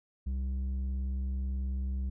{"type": "tone with low-pass filter", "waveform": "square", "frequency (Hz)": 65.6, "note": "C2", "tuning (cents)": 5, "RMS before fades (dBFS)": -33, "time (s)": [0.26, 2.1], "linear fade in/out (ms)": 10, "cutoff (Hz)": 140, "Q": 1.6, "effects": []}